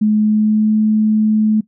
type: tone with pitch glide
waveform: sine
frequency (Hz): 213 to 215.5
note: G#3 to A3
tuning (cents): +44 to -36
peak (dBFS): -10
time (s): 0.01-1.61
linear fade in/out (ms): 10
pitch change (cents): +20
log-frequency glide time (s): 0.18-0.75
effects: noise-tail reverb RT60 0.1 s tail -18 dB re dry